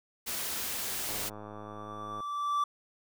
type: noise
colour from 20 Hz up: white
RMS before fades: -35 dBFS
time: 0.26-1.3 s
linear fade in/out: 20 ms
type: tone with exponential growth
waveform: triangle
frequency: 1164 Hz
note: D6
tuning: 16 cents flat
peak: -23 dBFS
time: 1.03-2.64 s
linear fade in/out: 5 ms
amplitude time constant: 350 ms
type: click train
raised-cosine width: 1 ms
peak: -30 dBFS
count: 118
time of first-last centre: 1.09-2.204 s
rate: 105 Hz
effects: none